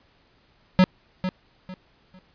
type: tone with echo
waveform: square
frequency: 185 Hz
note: F#3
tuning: in tune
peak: -13 dBFS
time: 0.79-0.84 s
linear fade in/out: 0 ms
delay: 450 ms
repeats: 3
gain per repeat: -11 dB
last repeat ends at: 2.19 s
effects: pink hiss -61 dBFS RMS until 2.34 s + resampled to 11025 Hz